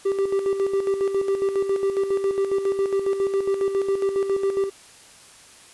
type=tone with tremolo; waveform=triangle; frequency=392 Hz; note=G4; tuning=in tune; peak=-16 dBFS; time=0.05-4.7 s; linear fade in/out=10 ms; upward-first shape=square; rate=7.3 Hz; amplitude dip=55%; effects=white hiss -48 dBFS RMS until 5.73 s + resampled to 24000 Hz